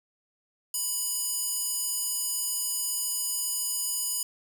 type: tone with high-pass filter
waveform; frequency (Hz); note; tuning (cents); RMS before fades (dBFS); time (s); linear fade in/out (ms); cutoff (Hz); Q
square; 987.8; B5; 0; -30; 0.74-4.23; 2; 7700; 1.5
effects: none